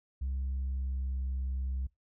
sine tone with pitch glide, 66.4 to 65.41 Hz, C2 to C2, +26 to 0 cents, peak -29 dBFS, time 0.21-1.87 s, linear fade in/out 10 ms, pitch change -26 cents, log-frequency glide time 0.42-1.23 s, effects noise-tail reverb RT60 0.2 s tail -25 dB re dry + tanh soft clip ceiling -29 dBFS

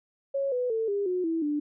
sine tone with pitch steps, 551 / 496.6 / 447.6 / 403.4 / 363.5 / 327.6 / 295.3 Hz, C#5 / B4 / A4 / G4 / F#4 / E4 / D4, -11 / +9 / +30 / +50 / -31 / -11 / +10 cents, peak -25 dBFS, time 0.34-1.6 s, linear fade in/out 10 ms, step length 180 ms, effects none

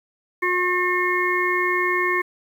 harmonic tone, 360 Hz, F#4, 47 cents flat, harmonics 1 / 3 / 5 / 6, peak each -24 / -24 / -24 / -24 dBFS, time 0.42-2.22 s, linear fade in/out 10 ms, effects 8-bit

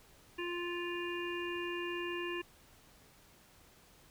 harmonic tone, 349.2 Hz, F4, in tune, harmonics 1 / 3 / 5 / 7 / 8, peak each -38 / -45 / -44 / -46 / -45 dBFS, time 0.38-2.42 s, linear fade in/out 10 ms, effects pink hiss -62 dBFS RMS until 4.1 s

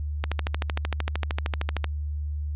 click train, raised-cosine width 0.3 ms, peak -11 dBFS, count 22, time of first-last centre 0.24-1.843 s, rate 13.1 Hz, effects added 74 Hz sine -27 dBFS peak until 2.55 s + resampled to 8000 Hz

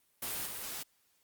white noise with level steps, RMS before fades -37 / -41 dBFS, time 0.22-0.83 s, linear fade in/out 5 ms, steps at 0.46 s, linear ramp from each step 10 ms, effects white hiss -72 dBFS RMS until 1.23 s + Opus 32 kbps

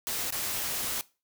white noise with dropouts, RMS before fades -32 dBFS, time 0.07-1.01 s, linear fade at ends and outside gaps 0 ms, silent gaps 0.305-0.324 s, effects noise-tail reverb RT60 0.3 s tail -20 dB re dry

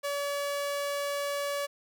sawtooth tone, 570 Hz, C#5, 48 cents sharp, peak -26 dBFS, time 0.03-1.67 s, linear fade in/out 20 ms, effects none

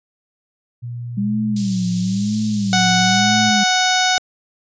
sine tone with pitch glide, 120 to 111.32 Hz, B2 to A2, -49 to +21 cents, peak -25 dBFS, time 0.82-3.51 s, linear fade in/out 20 ms, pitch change -130 cents, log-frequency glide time 1.57-2.04 s
sine tone with vibrato, 196.5 Hz, G3, 4 cents sharp, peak -17 dBFS, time 1.17-3.64 s, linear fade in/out 10 ms, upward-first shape sine, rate 1 Hz, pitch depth 160 cents each way
pink high-pass noise, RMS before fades -32 dBFS, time 1.56-3.2 s, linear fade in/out 5 ms, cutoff 3900 Hz, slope 24 dB/octave
harmonic tone, 740 Hz, F#5, in tune, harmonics 1 / 2 / 3 / 4 / 5 / 6 / 7 / 8 / 9, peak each -18 / -20 / -24 / -26 / -21 / -28 / -24 / -26 / -27 dBFS, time 2.73-4.18 s, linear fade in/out 0 ms
effects resampled to 16000 Hz

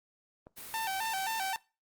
click, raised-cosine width 1 ms, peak -33 dBFS, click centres 0.469 s
white noise, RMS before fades -45 dBFS, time 0.56-1.52 s, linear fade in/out 20 ms
sawtooth tone with vibrato, 830.6 Hz, G#5, in tune, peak -28 dBFS, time 0.74-1.56 s, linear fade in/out 0 ms, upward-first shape square, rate 3.8 Hz, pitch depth 130 cents each way
effects noise-tail reverb RT60 0.3 s tail -21 dB re dry + Opus 32 kbps

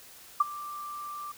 sine tone with ADSR envelope, 1178 Hz, D6, 5 cents sharp, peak -16 dBFS, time 0.4-1.32 s, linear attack 7 ms, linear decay 22 ms, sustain -20 dB, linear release 6 ms, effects white hiss -51 dBFS RMS until 1.37 s

